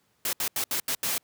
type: noise bursts at uneven times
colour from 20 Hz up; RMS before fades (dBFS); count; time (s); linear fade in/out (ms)
white; -28; 6; 0.25-0.33 / 0.4-0.48 / 0.56-0.64 / 0.71-0.8 / 0.88-0.95 / 1.03-1.18; 2
effects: pink hiss -69 dBFS RMS until 1.23 s + high-pass 100 Hz 12 dB/octave